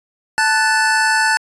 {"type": "tone cluster", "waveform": "square", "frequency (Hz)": [880, 1487, 1750], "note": ["A5", "F#6", "A6"], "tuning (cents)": [0, 8, -10], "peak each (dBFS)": -18, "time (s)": [0.38, 1.37], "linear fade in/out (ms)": 0, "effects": ["resampled to 24000 Hz"]}